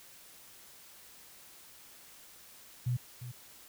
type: tone with echo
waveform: sine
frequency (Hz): 123.47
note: B2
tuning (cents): 0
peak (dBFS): -28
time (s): 2.86-2.97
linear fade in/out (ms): 10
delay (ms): 350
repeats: 1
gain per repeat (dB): -12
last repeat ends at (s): 3.32
effects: white hiss -55 dBFS RMS until 3.68 s